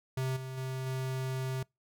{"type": "tone with level steps", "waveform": "square", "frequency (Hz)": 130.9, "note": "C3", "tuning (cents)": 1, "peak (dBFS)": [-31, -39, -35, -33], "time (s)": [0.17, 1.63], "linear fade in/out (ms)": 5, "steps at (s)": [0.36, 0.57, 0.86], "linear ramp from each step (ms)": 10, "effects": ["noise-tail reverb RT60 0.2 s tail -26 dB re dry"]}